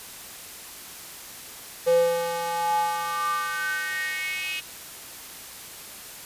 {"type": "tone with high-pass filter sweep", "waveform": "square", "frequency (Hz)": 169.4, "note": "E3", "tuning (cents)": 48, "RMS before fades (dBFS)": -26, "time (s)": [1.86, 4.61], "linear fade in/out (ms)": 20, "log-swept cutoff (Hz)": [480, 2700], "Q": 7.5, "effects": ["white hiss -41 dBFS RMS until 6.25 s", "resampled to 32000 Hz"]}